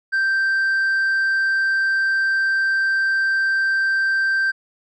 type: tone with tanh clipping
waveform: triangle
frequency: 1567 Hz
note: G6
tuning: 1 cent flat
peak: -17 dBFS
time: 0.12-4.52 s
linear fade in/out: 20 ms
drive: 7 dB
effects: none